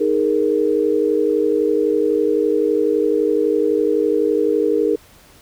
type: chord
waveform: sine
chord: D# suspended fourth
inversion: none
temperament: just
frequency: 311.1 / 414.8 / 466.7 Hz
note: D#4 / G#4 / A#4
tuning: 0 / -2 / +2 cents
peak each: -20 / -18 / -18 dBFS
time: 0-4.96 s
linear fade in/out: 10 ms
effects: pink hiss -48 dBFS RMS until 5.41 s